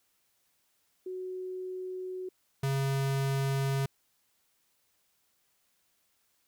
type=tone pair in turn; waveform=sine / square; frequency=370 / 136.45 Hz; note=F#4 / C#3; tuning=0 / -27 cents; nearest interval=octave + perfect fourth; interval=1727 cents; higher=first; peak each=-35 / -28 dBFS; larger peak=second; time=1.06-2.29 / 2.63-3.86 s; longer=neither; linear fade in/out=5 ms; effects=white hiss -73 dBFS RMS until 6.47 s